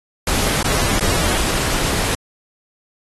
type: noise with dropouts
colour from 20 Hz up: pink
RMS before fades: -19 dBFS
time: 0.27-2.15 s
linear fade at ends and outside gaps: 2 ms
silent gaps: 0.629-0.643 / 0.997-1.008 s
effects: AAC 32 kbps